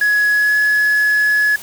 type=tone with pitch glide; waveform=sine; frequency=1681 to 1697.6 Hz; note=G#6 to G#6; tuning=+20 to +38 cents; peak=-9 dBFS; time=0.01-1.56 s; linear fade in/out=5 ms; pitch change=+18 cents; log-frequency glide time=0.3-0.57 s; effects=tanh soft clip ceiling -10 dBFS + white hiss -34 dBFS RMS until 1.62 s